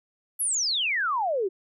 sine exponential sweep, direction down, 11840 to 357 Hz, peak -23 dBFS, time 0.39-1.49 s, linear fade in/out 20 ms, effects none

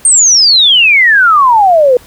sine exponential sweep, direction down, 8870 to 480 Hz, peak -3 dBFS, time 0.05-1.97 s, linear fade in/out 2 ms, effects pink hiss -39 dBFS RMS until 2.06 s

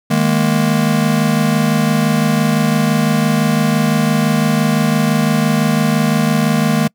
square chord, D# suspended fourth, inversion none, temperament just, 155.56 / 207.4 / 233.3 Hz, D#3 / G#3 / A#3, 0 / -2 / +2 cents, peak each -17 dBFS, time 0.1-6.88 s, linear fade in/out 10 ms, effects noise-tail reverb RT60 0.1 s tail -26 dB re dry

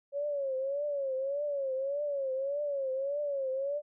sine tone with vibrato, 554.4 Hz, C#5, in tune, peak -30 dBFS, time 0.12-3.82 s, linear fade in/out 50 ms, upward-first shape triangle, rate 1.7 Hz, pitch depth 120 cents each way, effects none

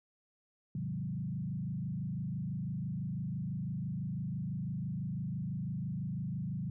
sine tone with frequency modulation, 155.56 Hz, D#3, in tune, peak -34 dBFS, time 0.75-6.7 s, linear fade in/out 2 ms, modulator 26 Hz, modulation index 1.6, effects none

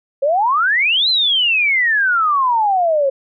sine exponential two-way sweep, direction up then down, 530 to 4155 to 530 Hz, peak -12 dBFS, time 0.22-3.1 s, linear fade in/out 10 ms, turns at 1.09 s, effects none

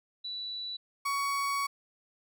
sine / 35% pulse tone pair in turn, 3951 / 1120.9 Hz, B7 / C#6, 0 / +19 cents, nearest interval octave + minor seventh, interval 2181 cents, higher first, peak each -35 / -27 dBFS, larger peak second, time 0.24-0.77 / 1.05-1.67 s, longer second, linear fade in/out 10 ms, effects none

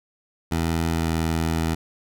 15% pulse tone with pitch glide, 82.41 to 81.46 Hz, E2 to E2, 0 to -20 cents, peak -15 dBFS, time 0.51-1.75 s, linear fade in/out 10 ms, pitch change -20 cents, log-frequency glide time 0.96-1.07 s, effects none

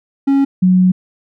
triangle / sine tone pair in turn, 275.5 / 183.87 Hz, C#4 / F#3, -11 / -11 cents, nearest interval perfect fifth, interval 700 cents, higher first, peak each -7 dBFS, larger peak neither, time 0.27-0.45 / 0.62-0.92 s, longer second, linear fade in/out 10 ms, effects none

